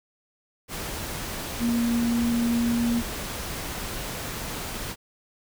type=tone in noise; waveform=sine; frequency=235.3 Hz; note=A#3; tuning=16 cents sharp; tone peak=-21 dBFS; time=1.59-3.03 s; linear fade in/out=50 ms; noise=pink; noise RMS=-33 dBFS; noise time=0.68-4.96 s; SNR=+9 dB; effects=none